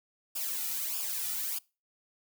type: noise with flanger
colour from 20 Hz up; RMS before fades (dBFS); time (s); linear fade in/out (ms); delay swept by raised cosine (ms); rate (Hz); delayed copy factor
blue; -34; 0.35-1.59; 10; 0.49 to 1.89; 1.6; -0.7
effects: noise-tail reverb RT60 0.3 s tail -24 dB re dry